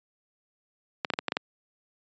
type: clicks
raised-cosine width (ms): 0.3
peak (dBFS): -10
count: 7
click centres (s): 1.048 / 1.102 / 1.137 / 1.189 / 1.283 / 1.321 / 1.369
effects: high-pass 200 Hz 12 dB/octave + resampled to 16000 Hz